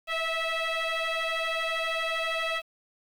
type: tone with frequency modulation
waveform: sine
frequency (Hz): 659.3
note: E5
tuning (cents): 0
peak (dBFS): -24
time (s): 0.07-2.62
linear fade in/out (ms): 50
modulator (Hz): 653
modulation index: 4.2
effects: tanh soft clip ceiling -26 dBFS + 9-bit